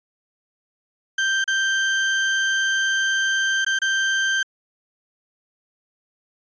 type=tone with dropouts; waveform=35% pulse; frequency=1568 Hz; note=G6; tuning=in tune; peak=-17 dBFS; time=1.18-4.43 s; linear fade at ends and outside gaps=5 ms; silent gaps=1.442-1.477 / 3.648-3.664 / 3.789-3.817 s; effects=resampled to 16000 Hz